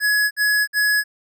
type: tone bursts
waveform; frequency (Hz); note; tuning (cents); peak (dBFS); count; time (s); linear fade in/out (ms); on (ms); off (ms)
square; 1686; G#6; +26; -16; 3; 0-1.04; 50; 310; 55
effects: none